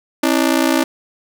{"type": "ring-modulated tone", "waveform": "sawtooth", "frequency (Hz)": 296.2, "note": "D4", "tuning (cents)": 15, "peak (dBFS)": -6, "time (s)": [0.23, 0.84], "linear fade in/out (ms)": 5, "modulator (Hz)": 29.8, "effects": []}